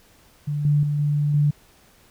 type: tone with level steps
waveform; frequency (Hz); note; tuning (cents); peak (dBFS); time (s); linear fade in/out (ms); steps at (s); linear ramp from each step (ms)
sine; 146.83; D3; 0; -22 / -15 / -20 / -18 / -15; 0.47-1.51; 10; 0.65 / 0.83 / 0.99 / 1.34; 2
effects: pink hiss -55 dBFS RMS until 2.1 s